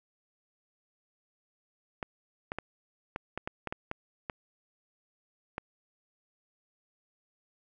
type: clicks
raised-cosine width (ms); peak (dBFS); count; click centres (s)
0.5; -19; 11; 2.028 / 2.519 / 2.586 / 3.161 / 3.376 / 3.475 / 3.673 / 3.725 / 3.914 / 4.298 / 5.581
effects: none